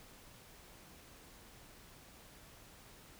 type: silence
effects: pink hiss -58 dBFS RMS until 3.19 s